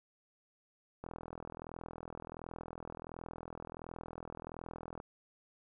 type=click train; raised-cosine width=1 ms; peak=-30 dBFS; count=165; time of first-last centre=1.04-5.001 s; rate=41.4 Hz; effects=none